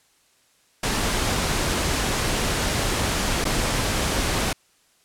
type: noise with dropouts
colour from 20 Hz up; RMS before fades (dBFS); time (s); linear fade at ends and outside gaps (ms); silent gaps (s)
pink; -23; 0.83-4.53; 5; 3.443-3.451
effects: white hiss -61 dBFS RMS until 5.04 s + low-pass 10000 Hz 12 dB/octave